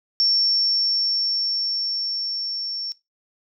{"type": "tone with level ramp", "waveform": "sine", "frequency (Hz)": 5450, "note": "F8", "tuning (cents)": -43, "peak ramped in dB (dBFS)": [-15, -26], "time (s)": [0.2, 2.92], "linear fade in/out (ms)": 0, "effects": ["noise-tail reverb RT60 0.2 s tail -19 dB re dry"]}